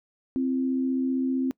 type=tone pair together; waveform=sine; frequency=261.6 / 337 Hz; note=C4 / E4; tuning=0 / +38 cents; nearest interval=major third; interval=438 cents; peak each=-23 / -33 dBFS; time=0.36-1.51 s; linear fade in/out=0 ms; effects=noise-tail reverb RT60 0.1 s tail -24 dB re dry